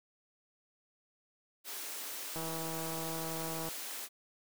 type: high-pass noise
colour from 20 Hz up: white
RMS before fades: -42 dBFS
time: 1.64-4.09 s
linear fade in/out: 50 ms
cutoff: 250 Hz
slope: 48 dB/octave
type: click train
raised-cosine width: 1 ms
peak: -28 dBFS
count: 216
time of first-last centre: 2.36-3.687 s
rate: 162 Hz
effects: none